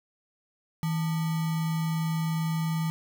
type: tone with sample-and-hold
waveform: sine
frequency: 161.3 Hz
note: E3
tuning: 37 cents flat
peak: -25 dBFS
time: 0.83-2.9 s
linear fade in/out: 0 ms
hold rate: 1050 Hz
effects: none